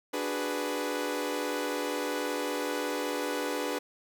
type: chord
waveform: sawtooth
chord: G# half-diminished seventh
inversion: second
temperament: equal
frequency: 293.7 / 370 / 415.3 / 493.9 Hz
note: D4 / F#4 / G#4 / B4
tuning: 0 / 0 / 0 / 0 cents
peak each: -31 / -35 / -33 / -30 dBFS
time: 0.13-3.79 s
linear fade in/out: 10 ms
effects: none